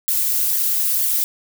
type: noise with flanger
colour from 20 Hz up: violet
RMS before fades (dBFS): -19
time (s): 0.08-1.24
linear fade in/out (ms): 0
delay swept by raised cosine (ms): 0.76 to 5.66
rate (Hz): 2.1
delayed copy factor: -0.9
effects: none